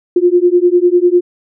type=beating tone pair; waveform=sine; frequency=349.2 / 359.2 Hz; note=F4 / F4; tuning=0 / +49 cents; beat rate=10 Hz; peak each=-10 dBFS; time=0.16-1.21 s; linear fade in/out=5 ms; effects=none